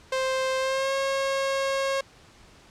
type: tone with pitch glide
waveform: sawtooth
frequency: 524 to 543.4 Hz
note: C5 to C#5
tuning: +2 to -35 cents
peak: -20 dBFS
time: 0.12-2.01 s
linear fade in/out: 5 ms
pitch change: +63 cents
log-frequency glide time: 0.58-0.94 s
effects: pink hiss -53 dBFS RMS until 2.7 s + low-pass 7000 Hz 12 dB/octave